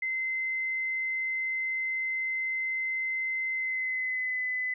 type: tone with pitch glide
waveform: sine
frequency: 2064 to 2012 Hz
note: C7 to B6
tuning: -24 to +32 cents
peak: -28 dBFS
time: 0.02-4.74 s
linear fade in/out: 5 ms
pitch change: -44 cents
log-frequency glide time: 3.52-4.43 s
effects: none